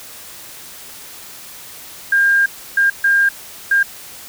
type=tone bursts at uneven times; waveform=sine; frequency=1605 Hz; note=G6; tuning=40 cents sharp; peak=-10 dBFS; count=4; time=2.12-2.46 / 2.77-2.9 / 3.04-3.29 / 3.71-3.83 s; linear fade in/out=5 ms; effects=white hiss -36 dBFS RMS until 4.28 s